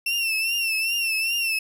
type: tone with vibrato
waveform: 35% pulse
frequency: 2696 Hz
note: E7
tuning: 38 cents sharp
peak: -20 dBFS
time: 0.06-1.59 s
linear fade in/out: 5 ms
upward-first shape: triangle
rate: 2.5 Hz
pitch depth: 80 cents each way
effects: none